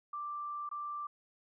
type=tone with dropouts; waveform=sine; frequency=1177 Hz; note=D6; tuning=3 cents sharp; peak=-37 dBFS; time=0.13-1.07 s; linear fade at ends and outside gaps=5 ms; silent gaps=0.691-0.713 s; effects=none